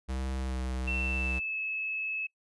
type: tone with vibrato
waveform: square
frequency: 64.7 Hz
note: C2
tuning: 19 cents flat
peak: -32 dBFS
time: 0.08-1.4 s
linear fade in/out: 20 ms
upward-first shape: sine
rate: 1.2 Hz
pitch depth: 22 cents each way
type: tone with pitch glide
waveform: sine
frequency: 2693 to 2595 Hz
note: E7 to E7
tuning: +36 to -28 cents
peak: -31 dBFS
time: 0.87-2.27 s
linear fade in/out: 10 ms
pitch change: -64 cents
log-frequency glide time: 0.98-1.57 s
effects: noise-tail reverb RT60 0.1 s tail -23 dB re dry + resampled to 24000 Hz